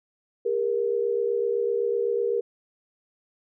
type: tone pair together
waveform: sine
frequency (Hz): 403.8 / 471.7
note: G#4 / A#4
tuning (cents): -49 / +20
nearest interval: minor third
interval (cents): 269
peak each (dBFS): -26 / -24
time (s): 0.45-2.41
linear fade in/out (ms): 10
effects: none